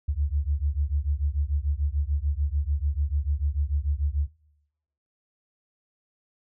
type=beating tone pair; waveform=sine; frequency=69.3 / 76.1 Hz; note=C#2 / D#2; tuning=0 / -38 cents; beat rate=6.8 Hz; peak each=-26 dBFS; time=0.08-4.28 s; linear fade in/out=10 ms; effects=noise-tail reverb RT60 0.9 s tail -22 dB re dry